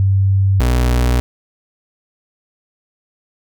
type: tone pair in turn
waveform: sine / 35% pulse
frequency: 97.1 / 61.17 Hz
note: G2 / B1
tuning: -16 / -16 cents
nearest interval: minor sixth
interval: 800 cents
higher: first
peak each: -10 / -10 dBFS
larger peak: neither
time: 0-0.6 / 0.6-1.2 s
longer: neither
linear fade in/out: 0 ms
effects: none